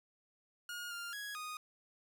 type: tone with pitch steps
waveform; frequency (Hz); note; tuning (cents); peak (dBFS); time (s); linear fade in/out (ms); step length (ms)
sawtooth; 1432 / 1399 / 1664 / 1239; F6 / F6 / G#6 / D#6; +43 / +3 / +3 / -8; -38; 0.69-1.57; 2; 220
effects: none